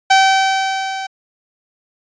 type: tone with level ramp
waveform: sawtooth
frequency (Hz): 770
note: G5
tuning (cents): -31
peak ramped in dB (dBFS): -3 to -19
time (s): 0.1-1.07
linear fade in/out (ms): 10
effects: resampled to 16000 Hz